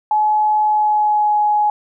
sine tone with pitch glide, 851 to 839.3 Hz, G#5 to G#5, +42 to +18 cents, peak -12 dBFS, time 0.11-1.7 s, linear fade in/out 2 ms, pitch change -24 cents, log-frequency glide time 0.62-1.38 s, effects none

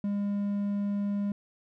triangle tone, 202.6 Hz, G#3, 43 cents flat, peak -25 dBFS, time 0.04-1.32 s, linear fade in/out 2 ms, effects none

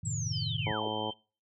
sine chord, F# diminished seventh, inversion none, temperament equal, 92.5 / 110 / 130.81 / 155.56 Hz, F#2 / A2 / C3 / Eb3, 0 / 0 / 0 / 0 cents, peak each -41 / -35 / -38 / -37 dBFS, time 0.03-0.72 s, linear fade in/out 10 ms
sine linear sweep, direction down, 7850 to 297.2 Hz, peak -36 dBFS, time 0.05-0.88 s, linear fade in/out 5 ms
sine tone with pitch glide, 3073 to 3116 Hz, G7 to G7, -35 to -11 cents, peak -38 dBFS, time 0.32-1.14 s, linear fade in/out 20 ms, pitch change +24 cents, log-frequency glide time 0.66-0.77 s
harmonic tone, 107.8 Hz, A2, 35 cents flat, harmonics 1 / 2 / 3 / 4 / 5 / 6 / 7 / 8 / 9, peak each -43 / -41 / -41 / -40 / -39 / -45 / -41 / -39 / -40 dBFS, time 0.66-1.11 s, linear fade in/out 10 ms
effects noise-tail reverb RT60 0.4 s tail -26 dB re dry

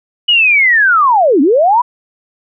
sine linear two-way sweep, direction down then up, 2960 to 251.6 to 1009 Hz, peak -6 dBFS, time 0.28-1.82 s, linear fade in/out 10 ms, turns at 1.41 s, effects none

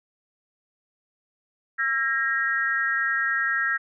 sine tone cluster, 1345 / 1622 / 1878 Hz, E6 / G#6 / A#6, +34 / -41 / +12 cents, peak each -29 / -25 / -25 dBFS, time 1.78-3.78 s, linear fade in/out 20 ms, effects none

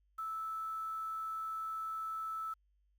sine tone with quantisation, 1312 Hz, E6, 9 cents flat, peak -37 dBFS, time 0.18-2.54 s, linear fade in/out 10 ms, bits 10, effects added 50 Hz sine -70 dBFS peak until 2.98 s

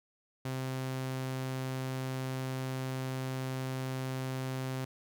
sawtooth tone, 130.81 Hz, C3, in tune, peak -30 dBFS, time 0.45-4.85 s, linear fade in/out 5 ms, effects none

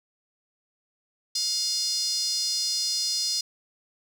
5% pulse tone with high-pass filter, 710 Hz, F5, 28 cents sharp, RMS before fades -27 dBFS, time 1.35-3.41 s, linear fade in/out 5 ms, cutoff 4800 Hz, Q 6.6, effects none

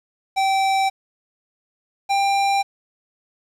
square tone pair in turn, 775 / 792.7 Hz, G5 / G5, -20 / +19 cents, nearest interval unison, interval 39 cents, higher second, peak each -17 dBFS, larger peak neither, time 0.36-0.9 / 2.09-2.63 s, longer neither, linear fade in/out 20 ms, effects low-pass 7000 Hz 12 dB/octave + 8-bit

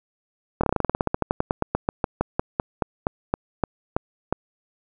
slowing click train, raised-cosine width 1 ms, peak -6 dBFS, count 30, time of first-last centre 0.61-4.326 s, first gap 25 ms, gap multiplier 1.1, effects none

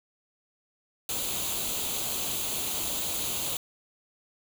white noise with comb filter, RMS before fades -31 dBFS, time 1.09-3.57 s, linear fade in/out 2 ms, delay 0.28 ms, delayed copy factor +0.65, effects none

